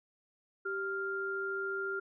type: tone pair together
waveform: sine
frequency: 389.1 / 1397 Hz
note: G4 / F6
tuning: -13 / 0 cents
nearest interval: octave + minor seventh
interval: 2213 cents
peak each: -37 / -35 dBFS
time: 0.65-2 s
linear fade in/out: 10 ms
effects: none